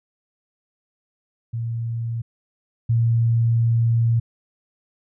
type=tone pair in turn; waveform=sine; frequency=115.8 / 115.8 Hz; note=A#2 / A#2; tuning=-11 / -11 cents; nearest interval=unison; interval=0 cents; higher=neither; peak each=-23 / -15 dBFS; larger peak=second; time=1.53-2.22 / 2.89-4.2 s; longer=second; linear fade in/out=10 ms; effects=none